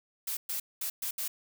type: noise bursts at uneven times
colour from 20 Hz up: blue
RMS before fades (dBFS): -34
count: 5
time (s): 0.27-0.37 / 0.49-0.6 / 0.81-0.9 / 1.02-1.11 / 1.18-1.28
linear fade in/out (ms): 5
effects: none